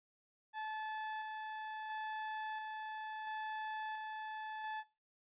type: tone with tremolo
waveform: 30% pulse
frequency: 867 Hz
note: A5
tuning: 26 cents flat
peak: -37 dBFS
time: 0.53-4.84 s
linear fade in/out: 50 ms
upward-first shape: square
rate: 0.73 Hz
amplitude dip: 25%
effects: noise-tail reverb RT60 0.3 s tail -18 dB re dry + resampled to 8000 Hz